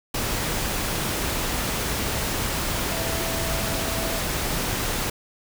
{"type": "tone in noise", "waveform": "sine", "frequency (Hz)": 659.3, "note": "E5", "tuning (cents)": 0, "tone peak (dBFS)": -33, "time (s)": [2.91, 4.19], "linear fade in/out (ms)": 5, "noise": "pink", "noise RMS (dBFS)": -26, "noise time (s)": [0.14, 5.1], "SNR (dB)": -10, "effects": []}